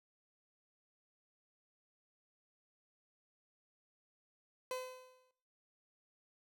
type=tone with exponential decay; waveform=30% pulse; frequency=510 Hz; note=C5; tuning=44 cents flat; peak=-34 dBFS; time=4.71-5.31 s; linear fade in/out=1 ms; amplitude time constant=130 ms; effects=noise-tail reverb RT60 0.7 s tail -18 dB re dry